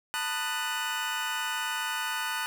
25% pulse chord, B dominant seventh, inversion third, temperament just, 889 / 987.8 / 1234.7 / 1481.6 Hz, A5 / B5 / D#6 / F#6, +18 / 0 / -14 / +2 cents, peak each -32 / -35 / -33 / -29 dBFS, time 0.14-2.46 s, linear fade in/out 0 ms, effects none

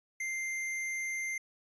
square tone, 2093 Hz, C7, in tune, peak -34 dBFS, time 0.2-1.38 s, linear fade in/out 5 ms, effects resampled to 22050 Hz

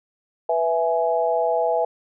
sine chord, E major, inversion second, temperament equal with one note detuned, 493.9 / 659.3 / 834.9 Hz, B4 / E5 / G#5, 0 / 0 / +9 cents, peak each -23 / -21 / -24 dBFS, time 0.49-1.85 s, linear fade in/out 5 ms, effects none

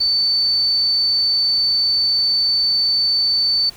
sine tone, 4527 Hz, C#8, 36 cents sharp, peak -14 dBFS, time 0-3.7 s, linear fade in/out 10 ms, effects pink hiss -43 dBFS RMS until 3.76 s

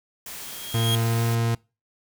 45% pulse tone with exponential growth, 3254 Hz, G#7, 36 cents flat, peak -21 dBFS, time 0.26-0.95 s, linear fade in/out 0 ms, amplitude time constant 150 ms
white noise, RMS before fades -37 dBFS, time 0.26-1.35 s, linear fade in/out 2 ms
40% pulse tone with pitch glide, 114.5 to 115.76 Hz, A#2 to A#2, -31 to -12 cents, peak -20 dBFS, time 0.74-1.55 s, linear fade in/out 5 ms, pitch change +19 cents, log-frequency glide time 1.01-1.23 s
effects noise-tail reverb RT60 0.3 s tail -25 dB re dry

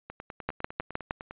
two click trains, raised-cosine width 0.5 ms, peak -13 / -24 dBFS, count 5 / 13, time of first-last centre 0.49-1.109 / 0.1-1.31 s, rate 6.46 / 9.92 Hz, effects resampled to 8000 Hz

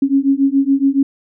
sine beating tone pair, 271 / 278.1 Hz, C#4 / C#4, -39 / +6 cents, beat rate 7.1 Hz, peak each -14 dBFS, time 0.02-1.03 s, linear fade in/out 5 ms, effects none

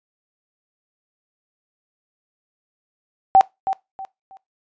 sine tone with echo, 771 Hz, G5, 29 cents flat, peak -7 dBFS, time 3.35-3.41 s, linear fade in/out 0 ms, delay 320 ms, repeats 3, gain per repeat -11 dB, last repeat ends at 4.37 s, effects noise-tail reverb RT60 0.2 s tail -21 dB re dry + resampled to 16000 Hz

